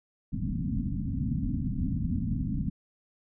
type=low-pass noise; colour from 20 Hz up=white; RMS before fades=-30 dBFS; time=0.32-2.7 s; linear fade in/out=10 ms; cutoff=270 Hz; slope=96 dB/octave; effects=none

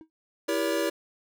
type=tone with exponential decay; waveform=triangle; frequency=318.1 Hz; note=D#4; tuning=38 cents sharp; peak=-38 dBFS; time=0.01-0.1 s; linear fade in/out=0 ms; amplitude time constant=18 ms
type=chord; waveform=square; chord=E diminished seventh; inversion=none; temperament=just; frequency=329.6 / 395.6 / 474.7 / 569.6 Hz; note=E4 / G4 / Bb4 / Db5; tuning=0 / +16 / +31 / +47 cents; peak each=-30 / -33 / -33 / -30 dBFS; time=0.48-0.9 s; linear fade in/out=10 ms
effects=none

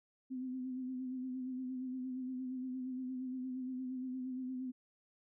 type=tone with vibrato; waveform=sine; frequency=256.4 Hz; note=C4; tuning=35 cents flat; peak=-38 dBFS; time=0.3-4.72 s; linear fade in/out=20 ms; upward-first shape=sine; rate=8.6 Hz; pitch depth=36 cents each way; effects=none

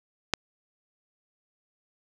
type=click; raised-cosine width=0.2 ms; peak=-5 dBFS; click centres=0.337 s; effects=none

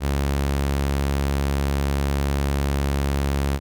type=tone; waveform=sawtooth; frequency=69.8 Hz; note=C#2; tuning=13 cents sharp; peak=-16 dBFS; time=0-3.6 s; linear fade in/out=50 ms; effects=none

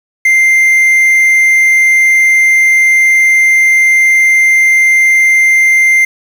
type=tone with quantisation; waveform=triangle; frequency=2093 Hz; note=C7; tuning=in tune; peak=-3 dBFS; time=0.25-6.05 s; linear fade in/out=5 ms; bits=5; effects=none

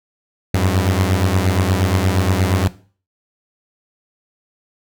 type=beating tone pair; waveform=sawtooth; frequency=90.3 / 98.8 Hz; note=F#2 / G2; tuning=-42 / +14 cents; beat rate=8.5 Hz; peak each=-12 / -14 dBFS; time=0.54-2.68 s; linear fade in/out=5 ms; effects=noise-tail reverb RT60 0.4 s tail -17 dB re dry

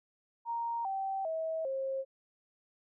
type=tone with pitch steps; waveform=sine; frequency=932.3 / 775 / 644.2 / 535.5 Hz; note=A#5 / G5 / E5 / C5; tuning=0 / -20 / -40 / +40 cents; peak=-32 dBFS; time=0.45-2.05 s; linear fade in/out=50 ms; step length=400 ms; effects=none

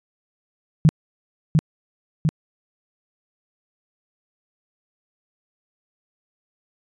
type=tone with echo; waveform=sine; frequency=155.56 Hz; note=D#3; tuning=in tune; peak=-9 dBFS; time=0.85-0.89 s; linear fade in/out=0 ms; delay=700 ms; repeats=2; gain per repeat=-3 dB; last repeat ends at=2.29 s; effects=resampled to 22050 Hz

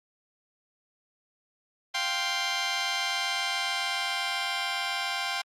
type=chord; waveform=10% pulse; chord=F suspended second; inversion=none; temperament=just; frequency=698.5 / 785.8 / 1047.7 Hz; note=F5 / G5 / C6; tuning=0 / +4 / +2 cents; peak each=-26 / -23 / -24 dBFS; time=1.94-5.42 s; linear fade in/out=10 ms; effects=low-pass 8000 Hz 12 dB/octave + Opus 48 kbps

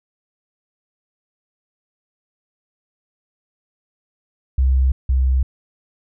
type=tone pair in turn; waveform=sine; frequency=65.41 / 64.96 Hz; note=C2 / C2; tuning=0 / -12 cents; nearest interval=unison; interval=12 cents; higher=first; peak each=-12 / -13 dBFS; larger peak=first; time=4.58-4.92 / 5.09-5.43 s; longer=neither; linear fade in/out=5 ms; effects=none

